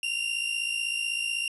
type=tone pair together; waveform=40% pulse; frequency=2738 / 2794 Hz; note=F7 / F7; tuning=-35 / 0 cents; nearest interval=unison; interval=35 cents; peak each=-31 / -28 dBFS; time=0.03-1.48 s; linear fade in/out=2 ms; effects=resampled to 32000 Hz